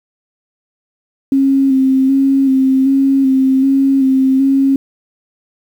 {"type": "tone with vibrato", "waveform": "sine", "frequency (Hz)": 268.1, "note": "C4", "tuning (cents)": 42, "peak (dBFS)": -8, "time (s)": [1.32, 4.76], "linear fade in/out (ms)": 2, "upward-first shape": "square", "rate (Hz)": 1.3, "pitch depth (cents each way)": 23, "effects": ["7-bit"]}